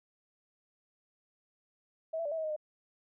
sine tone with pitch steps, 644 / 666 / 583 / 651 / 636 / 621 / 608 Hz, E5 / E5 / D5 / E5 / D#5 / D#5 / D#5, -41 / +18 / -13 / -22 / +38 / -3 / -40 cents, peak -32 dBFS, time 2.13-2.564 s, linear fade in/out 10 ms, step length 62 ms, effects none

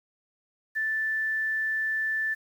sine tone with quantisation, 1760 Hz, A6, in tune, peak -25 dBFS, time 0.75-2.35 s, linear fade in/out 20 ms, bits 9, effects none

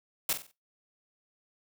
white noise with echo, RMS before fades -28 dBFS, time 0.29-0.33 s, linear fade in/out 2 ms, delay 46 ms, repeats 4, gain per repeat -9 dB, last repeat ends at 0.514 s, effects noise-tail reverb RT60 0.2 s tail -17 dB re dry

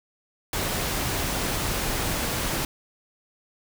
pink noise, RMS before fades -27 dBFS, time 0.53-2.65 s, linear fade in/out 2 ms, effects none

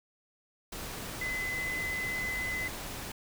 sine tone in noise, 2026 Hz, B6, 44 cents sharp, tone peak -32 dBFS, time 1.21-2.68 s, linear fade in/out 5 ms, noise pink, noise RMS -40 dBFS, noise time 0.72-3.12 s, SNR +5 dB, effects none

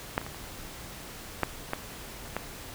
clicks, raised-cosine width 0.5 ms, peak -10 / -25 / -23 / -28 / -9 / -13 / -14 dBFS, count 7, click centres 0.179 / 0.215 / 0.265 / 0.346 / 1.433 / 1.734 / 2.366 s, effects pink hiss -43 dBFS RMS until 2.74 s

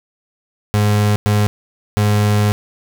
35% pulse tone bursts at uneven times, 104.3 Hz, G#2, 8 cents sharp, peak -10 dBFS, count 3, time 0.74-1.16 / 1.26-1.47 / 1.97-2.52 s, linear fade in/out 0 ms, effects none

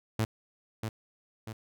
sawtooth tone with echo, 110.3 Hz, A2, 5 cents sharp, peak -22 dBFS, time 0.19-0.25 s, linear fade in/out 5 ms, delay 640 ms, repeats 2, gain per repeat -6 dB, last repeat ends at 1.53 s, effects none

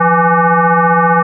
sine tone with frequency modulation, 174.61 Hz, F3, in tune, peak -7 dBFS, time 0-1.23 s, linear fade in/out 10 ms, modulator 334 Hz, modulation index 4, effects none

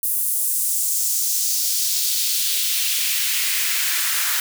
white noise with high-pass filter sweep, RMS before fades -21 dBFS, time 0.03-4.4 s, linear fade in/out 2 ms, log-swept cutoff 11000 to 1400 Hz, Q 1.5, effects none

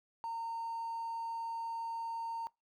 triangle tone with hard clipping, 917 Hz, A#5, 29 cents flat, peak -37 dBFS, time 0.24-2.47 s, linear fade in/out 0 ms, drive 4 dB, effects noise-tail reverb RT60 0.2 s tail -22 dB re dry

